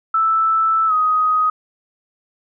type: tone with pitch glide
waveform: sine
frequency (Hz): 1318.5 to 1253.9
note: E6 to D#6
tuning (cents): 0 to +13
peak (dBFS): -13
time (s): 0.14-1.5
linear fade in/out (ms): 5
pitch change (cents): -87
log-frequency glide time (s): 0.87-0.93
effects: none